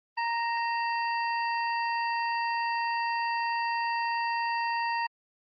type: harmonic tone with a mistuned harmonic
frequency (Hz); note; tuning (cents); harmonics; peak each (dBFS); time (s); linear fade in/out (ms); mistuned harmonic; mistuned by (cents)
932.3; A#5; 0; 1 / 2 / 3 / 5; -28 / -34 / -38 / -42; 0.17-5.07; 10; 3; -60
effects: Opus 24 kbps